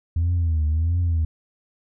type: tone with vibrato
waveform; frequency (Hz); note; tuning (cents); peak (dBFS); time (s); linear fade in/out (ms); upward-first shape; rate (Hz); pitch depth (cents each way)
sine; 81.8; E2; -13; -16; 0.16-1.25; 5; triangle; 1.5; 140
effects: tanh soft clip ceiling -16 dBFS